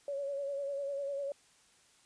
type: tone with vibrato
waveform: sine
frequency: 560 Hz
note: C#5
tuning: 18 cents sharp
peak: -34 dBFS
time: 0.08-1.32 s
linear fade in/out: 2 ms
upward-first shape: sine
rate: 10 Hz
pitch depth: 40 cents each way
effects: white hiss -65 dBFS RMS until 2.05 s + resampled to 22050 Hz